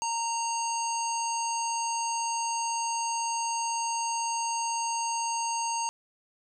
harmonic tone with a mistuned harmonic, 924 Hz, A#5, 16 cents flat, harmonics 1 / 3 / 5 / 7 / 9, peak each -29 / -39 / -40 / -34 / -42 dBFS, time 0.02-5.89 s, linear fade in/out 0 ms, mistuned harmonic 9, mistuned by -18 cents, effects none

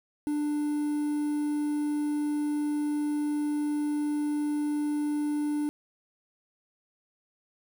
triangle tone with quantisation, 296.2 Hz, D4, 15 cents sharp, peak -24 dBFS, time 0.27-5.69 s, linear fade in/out 0 ms, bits 8, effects none

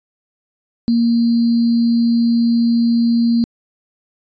sine tone with sample-and-hold, 233.6 Hz, A#3, 4 cents sharp, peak -11 dBFS, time 0.88-3.44 s, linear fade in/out 0 ms, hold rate 4410 Hz, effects resampled to 16000 Hz

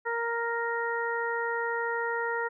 harmonic tone, 466.2 Hz, A#4, in tune, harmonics 1 / 2 / 3 / 4, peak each -32 / -33 / -34 / -34 dBFS, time 0.05-2.49 s, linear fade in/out 20 ms, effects none

